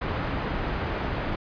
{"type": "low-pass noise", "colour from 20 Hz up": "pink", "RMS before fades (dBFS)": -29, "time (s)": [0.01, 1.36], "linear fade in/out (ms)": 10, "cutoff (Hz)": 2000, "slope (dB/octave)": 12, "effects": ["resampled to 11025 Hz"]}